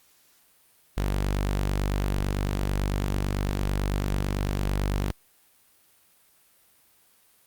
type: tone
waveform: sawtooth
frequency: 49 Hz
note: G1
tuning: in tune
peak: -20 dBFS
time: 0.97-5.11 s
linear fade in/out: 0 ms
effects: white hiss -61 dBFS RMS until 7.46 s + Opus 48 kbps